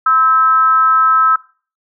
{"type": "tone with frequency modulation", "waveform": "sine", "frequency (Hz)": 1300, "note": "E6", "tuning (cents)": -24, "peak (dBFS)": -8, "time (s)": [0.06, 1.36], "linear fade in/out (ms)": 5, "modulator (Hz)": 275, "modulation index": 0.4, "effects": ["noise-tail reverb RT60 0.4 s tail -20 dB re dry"]}